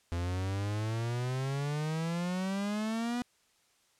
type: exponential sweep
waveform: 45% pulse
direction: up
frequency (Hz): 84.7 to 246.9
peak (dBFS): -31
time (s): 0.12-3.22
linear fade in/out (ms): 0
effects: white hiss -69 dBFS RMS until 3.99 s + low-pass 9000 Hz 12 dB/octave